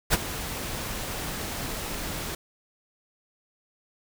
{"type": "noise with ADSR envelope", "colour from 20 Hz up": "pink", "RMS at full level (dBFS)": -19, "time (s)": [0.1, 2.35], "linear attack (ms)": 33, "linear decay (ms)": 29, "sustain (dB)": -14, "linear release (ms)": 4, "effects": []}